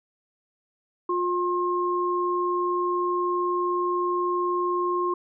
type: tone pair together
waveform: sine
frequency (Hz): 355.1 / 1068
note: F4 / C6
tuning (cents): +29 / +35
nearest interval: octave + perfect fifth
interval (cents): 1906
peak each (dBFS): -25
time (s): 1.09-5.14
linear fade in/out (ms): 5
effects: none